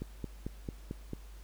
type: click train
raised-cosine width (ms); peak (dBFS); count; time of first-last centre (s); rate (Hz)
3; -24; 6; 0.02-1.134; 4.49
effects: added 50 Hz sine -47 dBFS peak until 1.43 s + pink hiss -60 dBFS RMS until 1.43 s